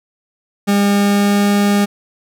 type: tone with pitch glide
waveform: 40% pulse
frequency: 201.9 to 203.2 Hz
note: G#3 to G#3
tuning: -49 to -38 cents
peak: -10 dBFS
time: 0.67-1.86 s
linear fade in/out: 20 ms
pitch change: +11 cents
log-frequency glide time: 0.9-1.51 s
effects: none